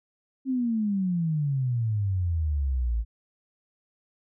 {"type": "exponential sweep", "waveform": "sine", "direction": "down", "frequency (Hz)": [269.7, 53.7], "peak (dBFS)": -23, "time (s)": [0.45, 3.05], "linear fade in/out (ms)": 50, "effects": []}